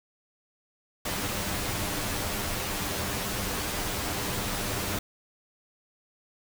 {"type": "noise with comb filter", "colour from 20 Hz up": "pink", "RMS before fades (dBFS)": -31, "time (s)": [1.05, 4.99], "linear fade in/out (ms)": 5, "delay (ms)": 10, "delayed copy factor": 0.55, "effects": []}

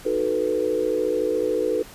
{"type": "chord", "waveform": "sine", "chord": "B dominant seventh", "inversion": "first", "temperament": "equal", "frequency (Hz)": [311.1, 370, 440, 493.9], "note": ["D#4", "F#4", "A4", "B4"], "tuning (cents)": [0, 0, 0, 0], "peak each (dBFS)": [-29, -28, -24, -24], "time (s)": [0.05, 1.83], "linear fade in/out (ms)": 10, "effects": ["pink hiss -44 dBFS RMS until 1.94 s", "resampled to 32000 Hz"]}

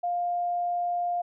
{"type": "tone", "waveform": "sine", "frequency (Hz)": 703, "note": "F5", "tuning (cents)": 11, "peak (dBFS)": -25, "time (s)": [0.03, 1.22], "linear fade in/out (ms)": 10, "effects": []}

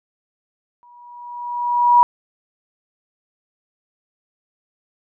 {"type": "tone with exponential growth", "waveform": "sine", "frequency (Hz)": 965, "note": "B5", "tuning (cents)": -40, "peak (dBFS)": -6, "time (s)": [0.83, 2.03], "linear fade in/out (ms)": 0, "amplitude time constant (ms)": 260, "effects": []}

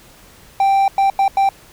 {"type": "tone bursts at uneven times", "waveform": "triangle", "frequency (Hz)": 784, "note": "G5", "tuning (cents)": 0, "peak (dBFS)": -9, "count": 4, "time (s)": [[0.6, 0.88], [0.98, 1.1], [1.19, 1.28], [1.37, 1.49]], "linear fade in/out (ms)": 2, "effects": ["pink hiss -45 dBFS RMS until 1.72 s"]}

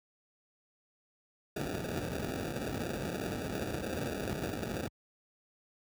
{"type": "noise with sample-and-hold", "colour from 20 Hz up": "white", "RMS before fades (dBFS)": -36, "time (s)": [1.56, 4.88], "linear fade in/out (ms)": 5, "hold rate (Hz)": 1050, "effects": ["high-pass 60 Hz 12 dB/octave"]}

